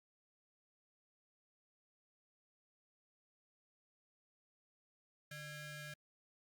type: ring-modulated tone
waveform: sawtooth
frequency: 750 Hz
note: F#5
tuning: 23 cents sharp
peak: -40 dBFS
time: 5.31-5.94 s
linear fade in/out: 5 ms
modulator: 898 Hz
effects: Opus 48 kbps